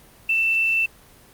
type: tone with quantisation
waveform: sine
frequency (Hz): 2669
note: E7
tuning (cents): +21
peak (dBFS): -17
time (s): 0.29-0.86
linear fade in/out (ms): 5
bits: 7
effects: pink hiss -50 dBFS RMS until 1.33 s + Opus 32 kbps